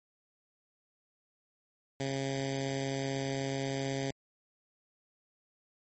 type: tone with notch filter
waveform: 10% pulse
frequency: 136 Hz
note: C#3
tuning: 33 cents flat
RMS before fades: -34 dBFS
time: 2-4.11 s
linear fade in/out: 2 ms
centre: 1100 Hz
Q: 1.1
effects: MP3 32 kbps